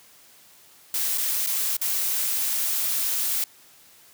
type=noise with dropouts; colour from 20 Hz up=blue; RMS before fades=-25 dBFS; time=0.94-3.44 s; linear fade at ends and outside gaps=2 ms; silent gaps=1.176-1.18 / 1.464-1.47 / 1.768-1.814 s; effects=white hiss -53 dBFS RMS until 4.13 s + high-pass 80 Hz 12 dB/octave